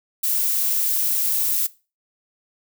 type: noise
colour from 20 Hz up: violet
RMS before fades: -21 dBFS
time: 0.23-1.67 s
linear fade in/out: 10 ms
effects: noise-tail reverb RT60 0.3 s tail -19 dB re dry